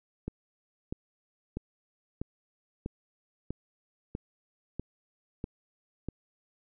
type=click train; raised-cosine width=3 ms; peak=-21 dBFS; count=10; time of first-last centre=0.28-6.086 s; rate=1.55 Hz; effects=none